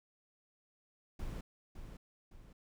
brown noise with echo, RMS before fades -41 dBFS, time 1.19-1.41 s, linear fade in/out 5 ms, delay 560 ms, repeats 2, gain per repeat -7 dB, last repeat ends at 2.53 s, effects none

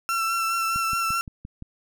35% pulse tone with vibrato, 1346 Hz, E6, 36 cents sharp, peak -21 dBFS, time 0.09-1.21 s, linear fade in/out 0 ms, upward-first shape sine, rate 4.8 Hz, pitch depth 21 cents each way
click train, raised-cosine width 5 ms, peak -24 dBFS, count 6, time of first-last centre 0.76-1.624 s, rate 5.79 Hz
effects none

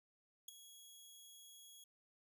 15% pulse tone with ADSR envelope, 3327 Hz, G#7, 2 cents sharp, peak -36 dBFS, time 0.48-1.84 s, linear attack 6 ms, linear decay 8 ms, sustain -14 dB, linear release 4 ms, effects none

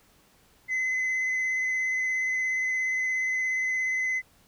sine tone with vibrato, 2037 Hz, C7, 47 cents flat, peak -22 dBFS, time 0.68-4.22 s, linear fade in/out 50 ms, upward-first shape sine, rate 17 Hz, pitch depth 14 cents each way, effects tanh soft clip ceiling -24 dBFS + pink hiss -61 dBFS RMS until 4.47 s

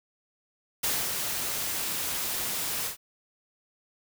white noise with ADSR envelope, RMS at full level -27 dBFS, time 0.83-2.97 s, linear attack 10 ms, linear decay 250 ms, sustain -4 dB, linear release 110 ms, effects none

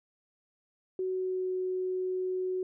sine tone with pitch glide, 373.1 to 370.1 Hz, F#4 to F#4, +14 to 0 cents, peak -29 dBFS, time 0.99-2.63 s, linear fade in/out 2 ms, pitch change -14 cents, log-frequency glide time 1.09-1.52 s, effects none

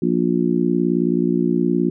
harmonic tone, 59 Hz, A#1, 22 cents sharp, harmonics 3 / 4 / 5 / 6, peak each -21 / -21 / -21 / -21 dBFS, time 0.02-1.9 s, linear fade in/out 5 ms, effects none

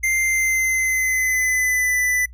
square tone with pitch glide, 2093 to 1991.6 Hz, C7 to B6, 0 to +14 cents, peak -18 dBFS, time 0.03-2.26 s, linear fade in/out 10 ms, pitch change -86 cents, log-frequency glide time 0.21-1.97 s, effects noise-tail reverb RT60 0.1 s tail -23 dB re dry + added 60 Hz sine -38 dBFS peak until 2.33 s

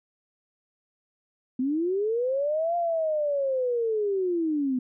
sine linear two-way sweep, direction up then down, 246.9 to 698 to 246.9 Hz, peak -23 dBFS, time 1.59-4.79 s, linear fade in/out 5 ms, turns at 2.76 s, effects none

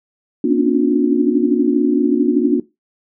sine tone cluster, 239.2 / 275.5 / 287.4 / 300.3 / 358.4 Hz, A#3 / C#4 / D4 / D4 / F4, +45 / -11 / -37 / +39 / +45 cents, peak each -18 dBFS, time 0.44-2.6 s, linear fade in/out 5 ms, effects noise-tail reverb RT60 0.2 s tail -17 dB re dry

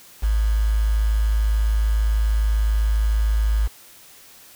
sine tone with quantisation, 53.5 Hz, A1, 48 cents flat, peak -16 dBFS, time 0.22-3.68 s, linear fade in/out 20 ms, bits 6, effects white hiss -47 dBFS RMS until 4.55 s

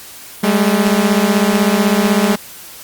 sawtooth beating tone pair, 197.8 / 213.8 Hz, G3 / A3, +16 / -49 cents, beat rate 16 Hz, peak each -10 dBFS, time 0.43-2.36 s, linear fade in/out 10 ms, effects white hiss -35 dBFS RMS until 2.83 s + Opus 48 kbps

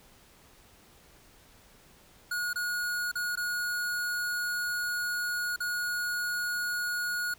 square tone with dropouts, 1446 Hz, F#6, 40 cents flat, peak -30 dBFS, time 2.31-7.34 s, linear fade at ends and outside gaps 5 ms, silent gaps 2.532-2.557 / 3.116-3.154 / 3.356-3.372 / 5.562-5.603 s, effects pink hiss -58 dBFS RMS until 7.38 s

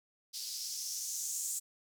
violet noise with band-pass filter sweep, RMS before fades -39 dBFS, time 0.33-1.6 s, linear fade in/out 20 ms, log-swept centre 4600 to 7500 Hz, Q 3.9, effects none

